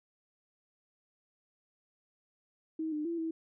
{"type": "tone with pitch steps", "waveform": "sine", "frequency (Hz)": [318.2, 301.9, 337.1, 324.5], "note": ["D#4", "D4", "E4", "E4"], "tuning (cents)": [39, 48, 39, -27], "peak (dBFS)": -32, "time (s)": [2.79, 3.31], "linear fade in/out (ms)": 5, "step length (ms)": 130, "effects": []}